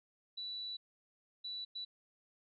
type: tone bursts at uneven times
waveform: sine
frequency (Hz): 3951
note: B7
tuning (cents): 0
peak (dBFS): -40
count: 3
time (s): 0.37-0.77 / 1.44-1.65 / 1.75-1.85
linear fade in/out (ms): 10
effects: none